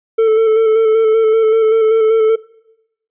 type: tone with vibrato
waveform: triangle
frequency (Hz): 442.7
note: A4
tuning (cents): +11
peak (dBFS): -6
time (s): 0.18-2.36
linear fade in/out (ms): 10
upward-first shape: square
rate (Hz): 5.2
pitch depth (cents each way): 22
effects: noise-tail reverb RT60 0.9 s tail -23 dB re dry + resampled to 8000 Hz